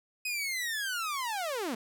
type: linear sweep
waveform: sawtooth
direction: down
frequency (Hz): 2528 to 206.4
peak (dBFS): -28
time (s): 0.25-1.75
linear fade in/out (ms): 5
effects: none